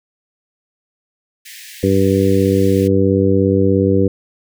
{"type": "high-pass noise", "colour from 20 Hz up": "pink", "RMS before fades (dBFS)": -36, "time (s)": [1.45, 2.88], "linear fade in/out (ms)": 10, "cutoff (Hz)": 1700, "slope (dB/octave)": 96}
{"type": "harmonic tone", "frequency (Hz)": 97, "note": "G2", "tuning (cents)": -18, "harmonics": [1, 2, 3, 4, 5], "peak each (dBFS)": [-17, -17, -17, -17, -17], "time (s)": [1.83, 4.08], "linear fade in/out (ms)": 5}
{"effects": []}